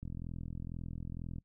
click train, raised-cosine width 5 ms, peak -30 dBFS, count 58, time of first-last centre 0.03-1.384 s, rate 42.1 Hz, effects noise-tail reverb RT60 0.1 s tail -21 dB re dry

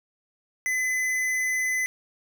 sine tone with tanh clipping, 2021 Hz, B6, 39 cents sharp, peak -25 dBFS, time 0.66-1.86 s, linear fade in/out 0 ms, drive 16 dB, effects none

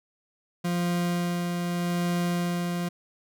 40% pulse tone with tremolo, 174.61 Hz, F3, in tune, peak -23 dBFS, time 0.64-2.89 s, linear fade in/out 10 ms, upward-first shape sine, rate 0.82 Hz, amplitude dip 30%, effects none

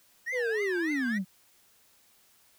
triangle tone with vibrato, 1808 Hz, A6, 47 cents sharp, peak -28 dBFS, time 0.26-1.19 s, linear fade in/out 20 ms, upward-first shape triangle, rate 3.4 Hz, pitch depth 280 cents each way
sine linear sweep, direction down, 516 to 177.8 Hz, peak -26 dBFS, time 0.32-1.25 s, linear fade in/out 50 ms
effects tanh soft clip ceiling -23 dBFS + white hiss -63 dBFS RMS until 2.58 s

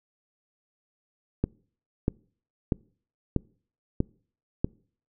click train, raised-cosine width 3 ms, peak -10 dBFS, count 6, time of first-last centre 1.44-4.645 s, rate 1.56 Hz, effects noise-tail reverb RT60 0.5 s tail -26 dB re dry

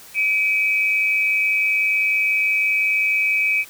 sine tone pair together, 2313 / 2519 Hz, D7 / D#7, -27 / +21 cents, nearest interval minor second, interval 148 cents, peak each -19 dBFS, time 0.14-3.65 s, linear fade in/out 50 ms, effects white hiss -43 dBFS RMS until 3.69 s

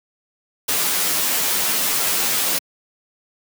white noise with comb filter, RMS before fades -20 dBFS, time 0.68-2.59 s, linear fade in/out 10 ms, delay 11 ms, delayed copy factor +0.7, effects high-pass 150 Hz 12 dB/octave

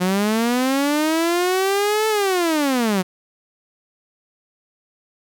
sawtooth linear two-way sweep, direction up then down, 177.6 to 440 to 177.6 Hz, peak -13 dBFS, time 0-3.03 s, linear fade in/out 20 ms, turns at 2.08 s, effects none

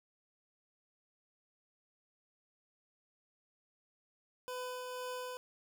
25% pulse tone with tremolo, 502 Hz, B4, 28 cents sharp, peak -35 dBFS, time 4.48-5.37 s, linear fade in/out 0 ms, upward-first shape triangle, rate 2 Hz, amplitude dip 30%, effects none

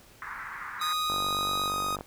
pink band-pass noise, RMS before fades -39 dBFS, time 0.22-0.93 s, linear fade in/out 0 ms, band 1000 to 2000 Hz, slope 48 dB/octave
triangle tone, 3879 Hz, B7, 32 cents flat, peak -31 dBFS, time 0.79-1.71 s, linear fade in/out 50 ms
45% pulse tone with pitch glide, 1239 to 1247.6 Hz, D#6 to D#6, -8 to +4 cents, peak -28 dBFS, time 0.81-1.96 s, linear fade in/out 5 ms, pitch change +12 cents, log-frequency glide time 1.06-1.72 s
click train, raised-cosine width 1 ms, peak -22 dBFS, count 45, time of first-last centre 1.1-2.009 s, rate 48.4 Hz
effects pink hiss -55 dBFS RMS until 2.06 s

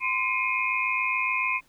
sine tone cluster, 1032 / 2157 / 2417 / 2524 Hz, C6 / C#7 / D7 / D#7, -24 / -48 / +49 / +24 cents, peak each -29 dBFS, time 0-1.61 s, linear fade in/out 50 ms, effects pink hiss -62 dBFS RMS until 1.68 s

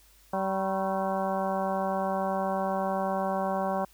harmonic tone with a mistuned harmonic, 192.2 Hz, G3, 34 cents flat, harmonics 1 / 2 / 3 / 4 / 5 / 6 / 7 / 8, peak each -33 / -38 / -31 / -31 / -36 / -37 / -44 / -45 dBFS, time 0.33-3.85 s, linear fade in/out 5 ms, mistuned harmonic 6, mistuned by -95 cents, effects added 50 Hz sine -60 dBFS peak until 3.93 s + white hiss -60 dBFS RMS until 3.93 s

